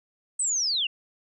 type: linear sweep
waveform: sine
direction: down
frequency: 8372 to 2681 Hz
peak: -23 dBFS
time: 0.39-0.87 s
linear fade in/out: 5 ms
effects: none

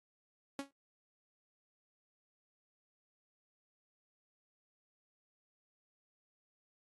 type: tone with exponential decay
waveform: sawtooth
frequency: 277.2 Hz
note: C#4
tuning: in tune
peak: -32 dBFS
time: 0.59-0.71 s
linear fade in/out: 2 ms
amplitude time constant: 25 ms
effects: AAC 32 kbps

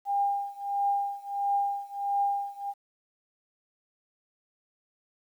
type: tone with tremolo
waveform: sine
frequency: 803 Hz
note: G5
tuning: 41 cents sharp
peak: -22 dBFS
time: 0.05-2.74 s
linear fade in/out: 50 ms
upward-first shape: triangle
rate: 1.5 Hz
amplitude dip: 95%
effects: 10-bit

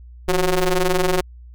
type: ring-modulated tone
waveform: sawtooth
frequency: 180.3 Hz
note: F#3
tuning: 45 cents flat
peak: -9 dBFS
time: 0.28-1.21 s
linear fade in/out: 5 ms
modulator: 191 Hz
effects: added 60 Hz sine -38 dBFS peak until 1.54 s

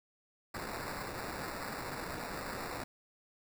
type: noise with sample-and-hold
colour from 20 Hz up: white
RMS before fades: -41 dBFS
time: 0.54-2.84 s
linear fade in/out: 5 ms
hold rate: 3150 Hz
effects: none

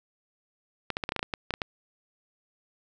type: clicks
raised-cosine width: 0.3 ms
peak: -13 dBFS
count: 12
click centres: 0.903 / 0.969 / 1.038 / 1.091 / 1.121 / 1.163 / 1.193 / 1.229 / 1.338 / 1.507 / 1.539 / 1.618 s
effects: none

